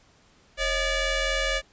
15% pulse ring-modulated tone, 586 Hz, D5, 4 cents flat, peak -14 dBFS, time 0.57-1.62 s, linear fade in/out 50 ms, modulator 1130 Hz, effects pink hiss -59 dBFS RMS until 1.72 s + resampled to 16000 Hz

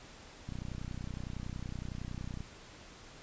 click train, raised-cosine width 5 ms, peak -28 dBFS, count 60, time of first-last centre 0.49-2.406 s, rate 30.8 Hz, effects pink hiss -53 dBFS RMS until 3.22 s + resampled to 16000 Hz

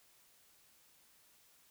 silence, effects white hiss -67 dBFS RMS until 1.7 s

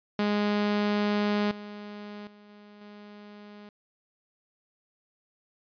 sawtooth tone with level steps, 207.1 Hz, G#3, 5 cents flat, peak -20 / -35 / -47 / -45 / -41 dBFS, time 0.19-3.69 s, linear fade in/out 2 ms, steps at 1.51 / 2.27 / 2.49 / 2.81 s, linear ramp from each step 2 ms, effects resampled to 11025 Hz

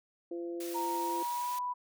harmonic tone, 171.3 Hz, F3, 33 cents flat, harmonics 2 / 3 / 4, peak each -36 / -44 / -54 dBFS, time 0.31-1.23 s, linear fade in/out 5 ms
white high-pass noise, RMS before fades -45 dBFS, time 0.6-1.59 s, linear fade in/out 5 ms, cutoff 1400 Hz, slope 12 dB/octave
sine tone with pitch glide, 932.3 to 987.7 Hz, A#5 to B5, 0 to 0 cents, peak -32 dBFS, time 0.74-1.74 s, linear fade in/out 20 ms, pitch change +100 cents, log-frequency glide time 0.95-1.57 s
effects none

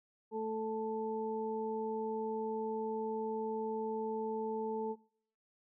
harmonic tone, 220 Hz, A3, in tune, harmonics 1 / 2 / 4, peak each -42 / -36 / -41 dBFS, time 0.31-4.96 s, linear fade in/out 50 ms, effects noise-tail reverb RT60 0.6 s tail -24 dB re dry

